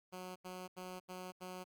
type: tone bursts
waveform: 10% pulse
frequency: 183.3 Hz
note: F#3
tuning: 16 cents flat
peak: -37 dBFS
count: 5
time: 0.12-1.644 s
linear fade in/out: 20 ms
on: 240 ms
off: 81 ms
effects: Opus 48 kbps